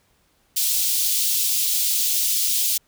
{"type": "high-pass noise", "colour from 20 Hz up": "white", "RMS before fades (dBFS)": -21, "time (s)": [0.56, 2.78], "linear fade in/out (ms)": 10, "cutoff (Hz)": 3200, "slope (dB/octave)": 24, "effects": ["pink hiss -63 dBFS RMS until 2.87 s"]}